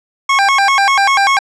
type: tone with vibrato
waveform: 25% pulse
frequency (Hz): 932.3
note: A#5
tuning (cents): 0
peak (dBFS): -5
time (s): 0.29-1.39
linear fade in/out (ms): 5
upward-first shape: square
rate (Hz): 5.1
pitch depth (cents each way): 280
effects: low-pass 6000 Hz 12 dB/octave